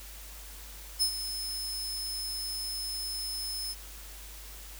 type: tone with ADSR envelope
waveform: sawtooth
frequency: 5210 Hz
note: E8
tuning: 21 cents flat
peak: -20 dBFS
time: 0.99-3.75 s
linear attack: 29 ms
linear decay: 84 ms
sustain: -11 dB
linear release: 37 ms
effects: added 50 Hz sine -46 dBFS peak until 4.79 s + white hiss -48 dBFS RMS until 4.79 s